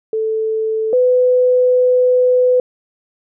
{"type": "tone pair in turn", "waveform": "sine", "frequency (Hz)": [440, 501.4], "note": ["A4", "B4"], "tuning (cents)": [0, 26], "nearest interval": "major second", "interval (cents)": 226, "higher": "second", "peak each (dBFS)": [-15, -9], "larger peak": "second", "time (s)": [[0.13, 0.93], [0.93, 2.6]], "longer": "second", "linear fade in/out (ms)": 2, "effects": []}